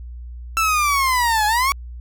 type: linear two-way sweep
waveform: 30% pulse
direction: down then up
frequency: 1339 to 830.6 to 1137 Hz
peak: -13 dBFS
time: 0.57-1.72 s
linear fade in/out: 0 ms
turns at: 1.46 s
effects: added 60 Hz sine -31 dBFS peak until 2 s